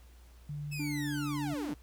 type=tone with pitch glide; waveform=sine; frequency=146.83 to 142.65 Hz; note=D3 to C#3; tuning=0 to +50 cents; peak=-36 dBFS; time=0.49-1.54 s; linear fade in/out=5 ms; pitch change=-50 cents; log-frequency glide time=0.86-0.99 s
type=linear sweep; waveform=sawtooth; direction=down; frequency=2637 to 97.2 Hz; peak=-36 dBFS; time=0.71-1.75 s; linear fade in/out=20 ms
type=tone; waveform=triangle; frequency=293.7 Hz; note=D4; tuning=in tune; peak=-32 dBFS; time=0.79-1.74 s; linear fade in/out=10 ms
effects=added 60 Hz sine -53 dBFS peak until 1.82 s + pink hiss -64 dBFS RMS until 1.82 s